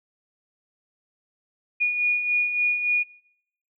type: beating tone pair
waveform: sine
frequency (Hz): 2445 / 2448.5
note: D#7 / D#7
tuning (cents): -31 / -28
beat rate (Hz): 3.5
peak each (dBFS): -29 / -20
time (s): 1.8-3.04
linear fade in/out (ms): 20
effects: noise-tail reverb RT60 0.8 s tail -23 dB re dry